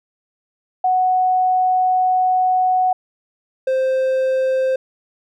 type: tone pair in turn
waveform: sine / triangle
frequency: 740 / 523.3 Hz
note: F#5 / C5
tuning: 0 / 0 cents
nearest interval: tritone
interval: 600 cents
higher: first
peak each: -13 dBFS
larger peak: neither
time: 0.84-2.93 / 3.67-4.76 s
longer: first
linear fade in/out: 5 ms
effects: none